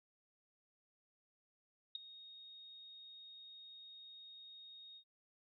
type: tone with ADSR envelope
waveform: sine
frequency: 3729 Hz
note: A#7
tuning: in tune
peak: -36 dBFS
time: 1.95-5.04 s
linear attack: 4 ms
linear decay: 10 ms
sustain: -17 dB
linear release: 76 ms
effects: none